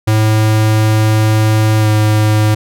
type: tone with pitch glide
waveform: square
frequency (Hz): 108.7 to 107.2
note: A2 to A2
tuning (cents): -21 to -45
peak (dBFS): -9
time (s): 0.07-2.55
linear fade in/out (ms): 10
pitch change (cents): -24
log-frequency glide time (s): 1.79-1.87
effects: none

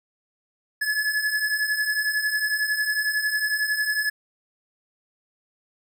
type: beating tone pair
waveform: square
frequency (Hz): 1703 / 1714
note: G#6 / A6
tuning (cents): +43 / -46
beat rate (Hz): 11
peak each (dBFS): -29 / -24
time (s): 0.81-4.1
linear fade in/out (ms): 10
effects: none

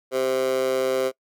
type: tone with high-pass filter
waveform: 15% pulse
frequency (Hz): 130.81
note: C3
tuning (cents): 0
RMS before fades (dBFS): -23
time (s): 0.11-1.12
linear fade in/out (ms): 50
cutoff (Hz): 470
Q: 3.6
effects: noise-tail reverb RT60 0.1 s tail -23 dB re dry

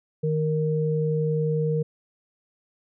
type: tone pair together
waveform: sine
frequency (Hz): 155.3 / 465.4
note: D#3 / A#4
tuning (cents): -3 / -3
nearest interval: octave + perfect fifth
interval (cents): 1900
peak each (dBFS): -23 / -25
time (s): 0.23-1.83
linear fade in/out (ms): 10
effects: none

